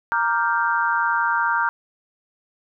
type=chord; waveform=sine; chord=G minor seventh; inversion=first; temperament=equal; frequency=932.3 / 1174.7 / 1396.9 / 1568 Hz; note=Bb5 / D6 / F6 / G6; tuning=0 / 0 / 0 / 0 cents; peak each=-22 / -26 / -23 / -24 dBFS; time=0.12-1.69 s; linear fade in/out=0 ms; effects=none

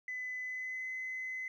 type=tone with pitch glide; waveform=sine; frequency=2009 to 2035 Hz; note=B6 to C7; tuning=+29 to -49 cents; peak=-36 dBFS; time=0.08-1.48 s; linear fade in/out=2 ms; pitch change=+22 cents; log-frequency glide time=0.42-0.88 s; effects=tanh soft clip ceiling -33 dBFS + 12-bit

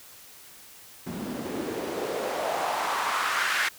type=noise with band-pass filter sweep; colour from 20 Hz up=white; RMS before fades=-29 dBFS; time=1.06-3.69 s; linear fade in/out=10 ms; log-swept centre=200 to 1800 Hz; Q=2.5; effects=white hiss -49 dBFS RMS until 3.78 s

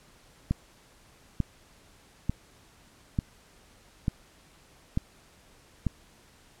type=click train; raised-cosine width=5 ms; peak=-13 dBFS; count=7; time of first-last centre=0.51-5.867 s; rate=1.12 Hz; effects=pink hiss -58 dBFS RMS until 6.6 s + low-pass 11000 Hz 12 dB/octave

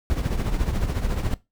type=noise with tremolo; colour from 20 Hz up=brown; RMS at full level=-21 dBFS; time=0.1-1.34 s; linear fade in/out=0 ms; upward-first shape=triangle; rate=14 Hz; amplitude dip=70%; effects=noise-tail reverb RT60 0.2 s tail -18 dB re dry

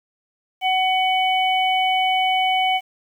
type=harmonic tone; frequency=750 Hz; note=F#5; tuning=23 cents sharp; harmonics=1 / 3 / 4; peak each=-18 / -23 / -24 dBFS; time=0.61-2.81 s; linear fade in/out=50 ms; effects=8-bit

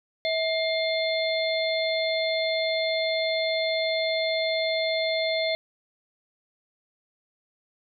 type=harmonic tone with a mistuned harmonic; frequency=705 Hz; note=F5; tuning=16 cents sharp; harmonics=1 / 3 / 5 / 6; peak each=-25 / -30 / -32 / -33 dBFS; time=0.25-5.55 s; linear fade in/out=0 ms; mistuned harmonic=1; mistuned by=-150 cents; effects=none

